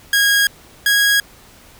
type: tone pair in turn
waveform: sawtooth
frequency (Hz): 1639 / 1648.5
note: G#6 / G#6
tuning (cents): -23 / -13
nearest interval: unison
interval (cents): 10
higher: second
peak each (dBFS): -8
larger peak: neither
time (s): 0.13-0.47 / 0.86-1.2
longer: neither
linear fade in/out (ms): 2
effects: pink hiss -45 dBFS RMS until 1.79 s